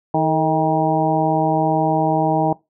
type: harmonic tone with a mistuned harmonic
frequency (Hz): 158.5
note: D#3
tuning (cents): +32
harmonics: 1 / 2 / 3 / 4 / 5 / 6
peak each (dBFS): -22 / -21 / -25 / -22 / -19 / -24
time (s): 0.14-2.53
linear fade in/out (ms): 5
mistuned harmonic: 3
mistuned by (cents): -83
effects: noise-tail reverb RT60 0.2 s tail -20 dB re dry